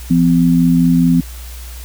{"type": "tone pair together", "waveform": "sine", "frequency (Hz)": [170.2, 255], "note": ["F3", "C4"], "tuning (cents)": [-44, -44], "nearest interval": "perfect fifth", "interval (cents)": 700, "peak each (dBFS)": -11, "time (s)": [0.1, 1.21], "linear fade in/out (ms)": 10, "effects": ["added 60 Hz sine -28 dBFS peak until 1.84 s", "white hiss -37 dBFS RMS until 1.84 s"]}